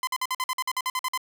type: tone bursts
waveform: sawtooth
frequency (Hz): 1025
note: C6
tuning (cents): -36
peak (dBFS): -21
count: 13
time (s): 0.03-1.176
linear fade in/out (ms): 2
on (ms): 42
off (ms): 50
effects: none